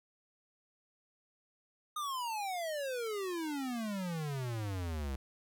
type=exponential sweep; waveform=square; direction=down; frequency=1244.5 to 65 Hz; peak=-36 dBFS; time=1.96-5.16 s; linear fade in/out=5 ms; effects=none